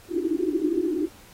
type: band-pass noise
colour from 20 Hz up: pink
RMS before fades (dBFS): -25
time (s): 0.08-1.09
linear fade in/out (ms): 50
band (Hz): 300 to 370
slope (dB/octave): 96
effects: pink hiss -51 dBFS RMS until 1.33 s + AAC 48 kbps